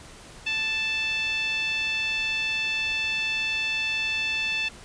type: tone with band-pass filter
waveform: 10% pulse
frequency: 880 Hz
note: A5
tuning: in tune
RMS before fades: -27 dBFS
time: 0.46-4.69 s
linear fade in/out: 10 ms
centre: 2800 Hz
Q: 4
effects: pink hiss -46 dBFS RMS until 4.84 s + resampled to 22050 Hz